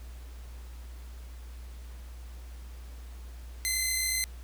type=tone pair together; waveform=10% pulse; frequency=2030 / 2064 Hz; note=B6 / C7; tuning=+47 / -24 cents; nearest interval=unison; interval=29 cents; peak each=-26 / -19 dBFS; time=3.65-4.24 s; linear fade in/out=0 ms; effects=added 60 Hz sine -41 dBFS peak until 4.43 s + pink hiss -56 dBFS RMS until 4.43 s